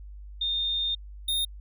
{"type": "tone pair in turn", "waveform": ["sine", "square"], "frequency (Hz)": [3644, 3676], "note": ["A#7", "A#7"], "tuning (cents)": [-40, -25], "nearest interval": "unison", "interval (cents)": 15, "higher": "second", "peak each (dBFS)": -25, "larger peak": "neither", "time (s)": [[0.41, 0.95], [1.28, 1.45]], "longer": "first", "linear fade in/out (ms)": 5, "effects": ["added 50 Hz sine -40 dBFS peak until 1.6 s"]}